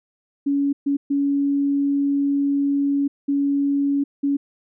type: tone bursts at uneven times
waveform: sine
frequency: 281.4 Hz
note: C#4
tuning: 26 cents sharp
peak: -17 dBFS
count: 5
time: 0.46-0.73 / 0.86-0.97 / 1.1-3.08 / 3.28-4.04 / 4.23-4.37 s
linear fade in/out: 10 ms
effects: none